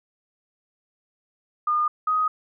sine tone pair in turn, 1216 / 1253.1 Hz, D#6 / D#6, -40 / +12 cents, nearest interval minor second, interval 52 cents, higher second, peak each -19 dBFS, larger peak neither, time 1.67-1.88 / 2.07-2.28 s, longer neither, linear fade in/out 5 ms, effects none

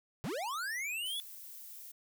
square linear sweep, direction up, 110 to 3486 Hz, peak -36 dBFS, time 0.24-1.2 s, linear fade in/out 0 ms
violet noise, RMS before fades -49 dBFS, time 1.05-1.92 s, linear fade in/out 10 ms
effects none

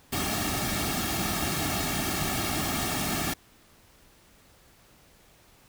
pink noise with comb filter, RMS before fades -29 dBFS, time 0.12-3.34 s, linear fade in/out 10 ms, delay 2 ms, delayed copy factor -0.75, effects pink hiss -58 dBFS RMS until 5.68 s

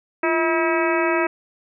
harmonic tone with a mistuned harmonic, 322.3 Hz, E4, 39 cents flat, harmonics 1 / 2 / 3 / 4 / 5 / 6 / 7 / 8, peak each -21 / -24 / -26 / -27 / -28 / -29 / -29 / -30 dBFS, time 0.23-1.27 s, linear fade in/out 5 ms, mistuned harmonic 1, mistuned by +110 cents, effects none

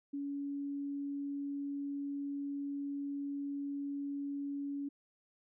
sine tone, 282.3 Hz, C#4, 32 cents sharp, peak -36 dBFS, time 0.13-4.89 s, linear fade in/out 10 ms, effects none

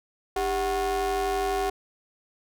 square ring-modulated tone, 175 Hz, F3, 4 cents sharp, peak -22 dBFS, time 0.36-1.7 s, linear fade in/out 5 ms, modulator 571 Hz, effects none

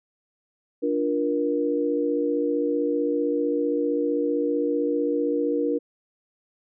sine chord, Bb major, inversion first, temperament equal with one note detuned, 293.7 / 349.2 / 474.3 Hz, D4 / F4 / Bb4, 0 / 0 / +30 cents, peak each -25 / -29 / -24 dBFS, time 0.82-5.79 s, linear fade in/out 20 ms, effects none

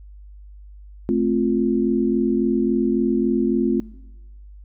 sine chord, F major, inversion first, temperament just, 218.3 / 261.9 / 349.2 Hz, A3 / C4 / F4, -13 / +2 / 0 cents, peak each -21 dBFS, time 1.09-3.8 s, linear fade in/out 0 ms, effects noise-tail reverb RT60 1.0 s tail -22 dB re dry + added 50 Hz sine -39 dBFS peak until 4.64 s

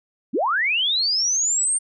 sine linear sweep, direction up, 177 to 8870 Hz, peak -18 dBFS, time 0.33-1.79 s, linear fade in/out 20 ms, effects none

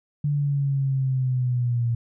sine linear sweep, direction down, 146.83 to 116.54 Hz, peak -20 dBFS, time 0.24-1.95 s, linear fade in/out 5 ms, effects none

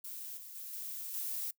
violet noise with level steps, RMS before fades -44 / -49 / -45 / -42 / -38 dBFS, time 0.04-1.51 s, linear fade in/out 5 ms, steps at 0.37 / 0.55 / 0.73 / 1.14 s, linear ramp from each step 2 ms, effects noise-tail reverb RT60 0.1 s tail -23 dB re dry

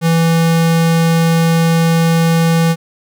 square tone, 165.3 Hz, E3, 5 cents sharp, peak -10 dBFS, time 0.01-2.76 s, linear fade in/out 50 ms, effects none

